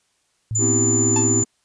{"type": "tone with vibrato", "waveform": "sine", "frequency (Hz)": 110, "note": "A2", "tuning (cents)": 0, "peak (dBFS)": -22, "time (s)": [0.51, 1.43], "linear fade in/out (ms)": 0, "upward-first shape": "triangle", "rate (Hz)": 13, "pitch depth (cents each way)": 9}
{"type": "tone", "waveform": "sine", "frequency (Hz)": 7040, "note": "A8", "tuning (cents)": 0, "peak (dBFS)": -18, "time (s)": [0.55, 1.44], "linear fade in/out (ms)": 5}
{"type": "chord", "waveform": "triangle", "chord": "C major seventh", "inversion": "third", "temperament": "just", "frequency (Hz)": [245.3, 261.6, 327, 392.4], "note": ["B3", "C4", "E4", "G4"], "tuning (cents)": [-12, 0, -14, 2], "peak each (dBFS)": [-23, -24, -22, -23], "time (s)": [0.58, 1.45], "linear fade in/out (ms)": 50}
{"type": "tone with exponential decay", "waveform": "45% pulse", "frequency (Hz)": 880, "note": "A5", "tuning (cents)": 0, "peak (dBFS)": -21, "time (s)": [1.16, 1.34], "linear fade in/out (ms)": 2, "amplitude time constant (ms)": 39}
{"effects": ["white hiss -66 dBFS RMS until 1.64 s", "resampled to 22050 Hz"]}